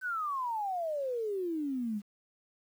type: exponential sweep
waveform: sine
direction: down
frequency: 1549 to 198.3 Hz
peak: -31 dBFS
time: 0.01-2.02 s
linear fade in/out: 50 ms
effects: 10-bit